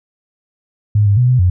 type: tone with pitch steps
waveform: sine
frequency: 104.6 / 101 / 124 / 126.5 / 90.1 Hz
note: G#2 / G#2 / B2 / B2 / F#2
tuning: +13 / -48 / +7 / +42 / -45 cents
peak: -8 dBFS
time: 0.95-1.5 s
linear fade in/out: 5 ms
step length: 110 ms
effects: none